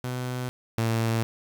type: tone pair in turn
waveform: sawtooth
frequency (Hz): 125.6 / 113.75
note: B2 / A#2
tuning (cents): +30 / -42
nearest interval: major second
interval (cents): 172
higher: first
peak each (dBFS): -25 / -19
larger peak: second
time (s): 0.04-0.49 / 0.78-1.23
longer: neither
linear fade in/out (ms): 0
effects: 8-bit